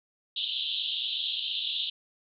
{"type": "band-pass noise", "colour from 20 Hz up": "white", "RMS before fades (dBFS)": -32, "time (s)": [0.36, 1.9], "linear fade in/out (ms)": 5, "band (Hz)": [2900, 3900], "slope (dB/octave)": 96, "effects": []}